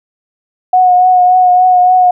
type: tone with vibrato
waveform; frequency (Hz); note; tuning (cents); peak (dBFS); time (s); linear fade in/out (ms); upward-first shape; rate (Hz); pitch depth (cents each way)
sine; 730; F#5; -24; -4; 0.73-2.11; 5; triangle; 3.5; 27
effects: none

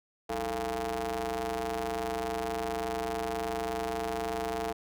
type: ring-modulated tone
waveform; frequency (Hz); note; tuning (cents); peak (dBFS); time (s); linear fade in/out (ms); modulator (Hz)
sawtooth; 123.47; B2; 0; -24; 0.29-4.73; 10; 568
effects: none

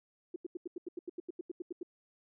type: tone bursts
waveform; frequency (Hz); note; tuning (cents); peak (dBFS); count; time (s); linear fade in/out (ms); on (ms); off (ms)
sine; 351.1; F4; +9; -36; 15; 0.34-1.831; 5; 21; 84
effects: none

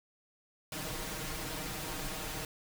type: noise with comb filter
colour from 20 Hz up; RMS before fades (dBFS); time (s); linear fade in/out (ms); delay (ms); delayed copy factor
pink; -39; 0.72-2.45; 2; 6.4; +0.8
effects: none

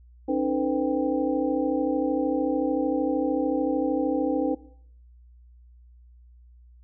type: tone cluster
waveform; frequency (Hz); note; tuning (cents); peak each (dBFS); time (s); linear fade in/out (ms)
sine; 272.1 / 305.4 / 454.8 / 507 / 790; C#4 / D#4 / A#4 / B4 / G5; -32 / -32 / -43 / +45 / +13; -27 / -26 / -33 / -28 / -34; 0.28-4.55; 10
effects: noise-tail reverb RT60 0.6 s tail -18 dB re dry + added 60 Hz sine -49 dBFS peak until 6.83 s

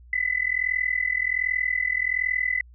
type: tone with amplitude modulation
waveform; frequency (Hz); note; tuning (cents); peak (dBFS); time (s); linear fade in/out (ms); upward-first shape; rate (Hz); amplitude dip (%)
sine; 2006; B6; +26; -18; 0.13-2.61; 2; sine; 41.3; 90
effects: added 60 Hz sine -46 dBFS peak until 2.74 s

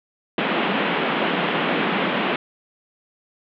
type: band-pass noise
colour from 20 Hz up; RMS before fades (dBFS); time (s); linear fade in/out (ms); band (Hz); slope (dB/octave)
pink; -22; 0.38-2.36; 2; 170 to 3300; 48
effects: none

